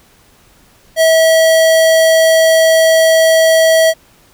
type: tone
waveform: square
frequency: 647 Hz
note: E5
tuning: 32 cents flat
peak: -7 dBFS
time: 0.96-3.94 s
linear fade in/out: 50 ms
effects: pink hiss -48 dBFS RMS until 4.33 s

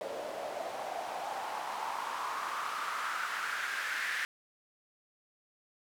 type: noise with band-pass filter sweep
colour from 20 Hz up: white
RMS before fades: -37 dBFS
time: 0.01-4.25 s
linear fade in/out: 0 ms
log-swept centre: 560 to 1800 Hz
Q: 4.2
effects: none

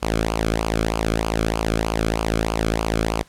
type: tone with flanger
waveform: sawtooth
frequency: 55 Hz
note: A1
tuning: in tune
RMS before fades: -22 dBFS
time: 0.02-3.23 s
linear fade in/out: 10 ms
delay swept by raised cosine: 0.52 to 1.1 ms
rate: 3.2 Hz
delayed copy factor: -0.75
effects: pink hiss -53 dBFS RMS until 3.28 s + low-pass 11000 Hz 12 dB/octave

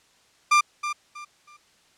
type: tone with echo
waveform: 30% pulse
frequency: 1191 Hz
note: D6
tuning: 24 cents sharp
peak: -12 dBFS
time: 0.51-0.61 s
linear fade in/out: 10 ms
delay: 320 ms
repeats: 3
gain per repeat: -11 dB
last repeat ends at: 1.57 s
effects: white hiss -60 dBFS RMS until 1.97 s + low-pass 7000 Hz 12 dB/octave

